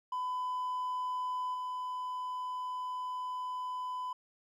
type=tone with level steps; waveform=triangle; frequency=1004 Hz; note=B5; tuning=28 cents sharp; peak=-30 / -33 dBFS; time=0.12-4.13 s; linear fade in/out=5 ms; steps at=1.54 s; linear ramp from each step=5 ms; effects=tanh soft clip ceiling -27 dBFS